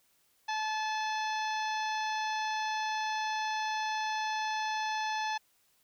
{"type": "harmonic tone with a mistuned harmonic", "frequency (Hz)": 866, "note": "A5", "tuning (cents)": -28, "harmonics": [1, 2, 3, 4, 5, 6, 7], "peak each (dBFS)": [-32, -38, -42, -44, -46, -48, -49], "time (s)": [0.48, 5.38], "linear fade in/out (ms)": 10, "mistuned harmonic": 5, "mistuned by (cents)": -44, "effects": ["white hiss -70 dBFS RMS until 5.83 s"]}